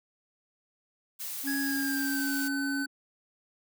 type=noise; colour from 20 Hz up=blue; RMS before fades=-37 dBFS; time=1.19-2.49 s; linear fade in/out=20 ms
type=tone; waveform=triangle; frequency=277.2 Hz; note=C#4; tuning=in tune; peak=-28 dBFS; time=1.43-2.87 s; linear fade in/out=50 ms
type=tone with pitch glide; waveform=square; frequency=1661.2 to 1514.6 Hz; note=G#6 to F#6; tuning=0 to +40 cents; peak=-33 dBFS; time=1.47-2.86 s; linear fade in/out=5 ms; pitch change=-160 cents; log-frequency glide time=1.61-2.32 s
effects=none